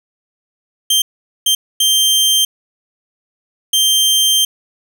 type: tone bursts at uneven times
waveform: sawtooth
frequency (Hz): 3150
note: G7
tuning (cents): +8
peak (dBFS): -7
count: 4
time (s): 0.9-1.02 / 1.46-1.55 / 1.8-2.45 / 3.73-4.45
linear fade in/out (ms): 5
effects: none